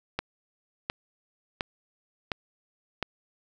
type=click train; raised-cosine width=0.3 ms; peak=-12 dBFS; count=5; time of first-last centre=0.19-3.027 s; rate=1.41 Hz; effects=none